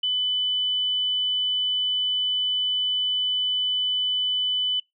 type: tone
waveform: sine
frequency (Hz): 3000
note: F#7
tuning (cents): +23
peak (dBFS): -21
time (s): 0.03-4.8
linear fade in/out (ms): 5
effects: noise-tail reverb RT60 0.2 s tail -26 dB re dry